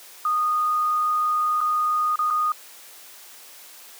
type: tone with dropouts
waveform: sine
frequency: 1233 Hz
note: D#6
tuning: 16 cents flat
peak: -19 dBFS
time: 0.25-2.52 s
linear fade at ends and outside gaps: 2 ms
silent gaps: 1.606-1.612 / 2.158-2.19 / 2.303-2.307 s
effects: white hiss -45 dBFS RMS until 3.99 s + high-pass 400 Hz 12 dB/octave